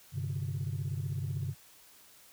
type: chord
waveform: sine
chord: G suspended fourth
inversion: none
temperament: equal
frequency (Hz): 98 / 130.81 / 146.83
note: G2 / C3 / D3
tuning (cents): 0 / 0 / 0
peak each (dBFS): -35 / -35 / -36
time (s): 0.12-1.55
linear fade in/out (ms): 50
effects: tanh soft clip ceiling -27 dBFS + white hiss -58 dBFS RMS until 2.32 s